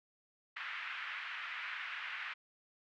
pink band-pass noise, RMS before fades -43 dBFS, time 0.56-2.34 s, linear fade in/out 10 ms, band 1400 to 2600 Hz, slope 24 dB/octave, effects none

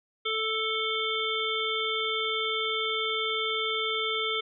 harmonic tone with a mistuned harmonic, 440 Hz, A4, in tune, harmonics 1 / 3 / 5 / 7 / 8, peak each -33 / -33 / -33 / -33 / -33 dBFS, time 0.25-4.41 s, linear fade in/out 10 ms, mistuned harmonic 7, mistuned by +36 cents, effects none

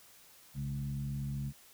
sine tone with frequency modulation, 138.59 Hz, C#3, in tune, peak -34 dBFS, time 0.54-1.53 s, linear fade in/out 50 ms, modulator 72.4 Hz, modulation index 0.78, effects white hiss -59 dBFS RMS until 1.73 s

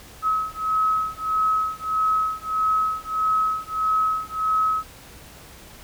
sine beating tone pair, 1281 / 1282.6 Hz, E6 / E6, -50 / -48 cents, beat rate 1.6 Hz, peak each -23 dBFS, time 0.22-4.84 s, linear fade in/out 50 ms, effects added 60 Hz sine -52 dBFS peak until 5.83 s + pink hiss -45 dBFS RMS until 5.83 s

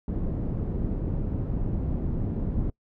pink low-pass noise, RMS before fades -28 dBFS, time 0.08-2.7 s, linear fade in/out 2 ms, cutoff 280 Hz, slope 12 dB/octave, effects noise-tail reverb RT60 0.1 s tail -23 dB re dry

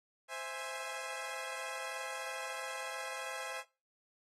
15% pulse chord, C augmented, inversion none, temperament equal with one note detuned, 523.3 / 659.3 / 827.7 Hz, C5 / E5 / G#5, 0 / 0 / -6 cents, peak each -38 / -38 / -38 dBFS, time 0.28-3.64 s, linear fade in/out 50 ms, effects noise-tail reverb RT60 0.3 s tail -20 dB re dry + AAC 32 kbps

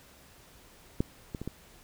clicks, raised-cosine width 3 ms, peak -13 / -22 / -24 / -21 dBFS, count 4, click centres 1.005 / 1.348 / 1.416 / 1.476 s, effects pink hiss -56 dBFS RMS until 1.83 s

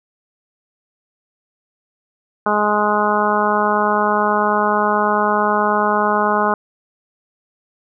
harmonic tone, 209.2 Hz, G#3, 13 cents sharp, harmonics 1 / 2 / 3 / 4 / 5 / 6 / 7, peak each -23 / -22 / -22 / -20 / -20 / -21 / -24 dBFS, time 2.46-6.54 s, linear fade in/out 2 ms, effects none

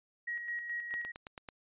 sine tone with tremolo, 1899 Hz, A#6, 32 cents sharp, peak -34 dBFS, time 0.27-1.12 s, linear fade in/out 10 ms, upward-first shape square, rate 4.7 Hz, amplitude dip 45%
click train, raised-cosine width 0.3 ms, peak -28 dBFS, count 6, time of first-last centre 0.94-1.488 s, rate 9.13 Hz
effects resampled to 8000 Hz

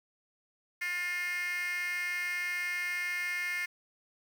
10% pulse tone with high-pass filter, 354.7 Hz, F4, 27 cents sharp, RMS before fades -34 dBFS, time 0.81-3.66 s, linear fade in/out 10 ms, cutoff 2000 Hz, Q 8, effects 9-bit

